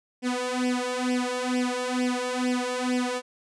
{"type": "tone with flanger", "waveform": "sawtooth", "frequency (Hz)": 249.9, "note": "B3", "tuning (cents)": 21, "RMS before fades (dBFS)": -27, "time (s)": [0.22, 3.22], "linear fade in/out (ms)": 50, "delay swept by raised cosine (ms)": [0.37, 2.27], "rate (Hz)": 2.2, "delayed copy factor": 0.85, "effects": ["resampled to 22050 Hz"]}